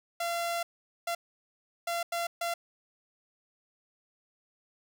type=tone bursts at uneven times; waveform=sawtooth; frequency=684 Hz; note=F5; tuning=36 cents flat; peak=-26 dBFS; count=5; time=0.2-0.63 / 1.07-1.15 / 1.87-2.03 / 2.12-2.27 / 2.41-2.54 s; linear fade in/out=5 ms; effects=none